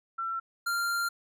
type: tone pair in turn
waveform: sine / square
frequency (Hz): 1348 / 1389.9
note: E6 / F6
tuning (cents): +38 / -9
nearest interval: minor second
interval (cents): 53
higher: second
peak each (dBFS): -30 / -28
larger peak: second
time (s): 0.18-0.4 / 0.66-1.09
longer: second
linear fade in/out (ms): 10
effects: none